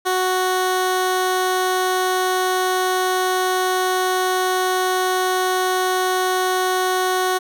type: tone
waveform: 15% pulse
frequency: 370 Hz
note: F#4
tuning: in tune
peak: -11 dBFS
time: 0.05-7.39 s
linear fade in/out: 20 ms
effects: none